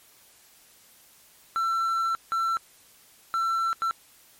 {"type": "tone bursts at uneven times", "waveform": "triangle", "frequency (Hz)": 1344, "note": "E6", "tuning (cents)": 33, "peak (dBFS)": -21, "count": 4, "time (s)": [[1.56, 2.15], [2.32, 2.57], [3.34, 3.73], [3.82, 3.91]], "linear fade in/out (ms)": 0, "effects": ["white hiss -56 dBFS RMS until 4.39 s", "MP3 64 kbps"]}